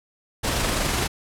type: noise with amplitude modulation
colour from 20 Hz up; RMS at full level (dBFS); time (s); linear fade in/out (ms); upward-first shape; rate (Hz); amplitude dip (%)
pink; -22; 0.43-1.08; 20; sine; 23.9; 30
effects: low-pass 11000 Hz 12 dB/octave